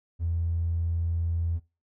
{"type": "tone", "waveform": "triangle", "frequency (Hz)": 83.8, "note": "E2", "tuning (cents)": 29, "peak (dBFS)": -21, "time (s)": [0.19, 1.6], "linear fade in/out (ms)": 50, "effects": ["noise-tail reverb RT60 0.3 s tail -23 dB re dry", "tanh soft clip ceiling -22 dBFS"]}